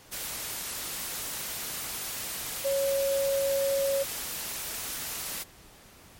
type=tone in noise; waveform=sine; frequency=551 Hz; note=C#5; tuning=11 cents flat; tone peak=-24 dBFS; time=2.64-4.04 s; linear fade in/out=20 ms; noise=white; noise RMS=-35 dBFS; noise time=0.11-5.44 s; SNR=+8 dB; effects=pink hiss -53 dBFS RMS until 6.19 s + MP3 64 kbps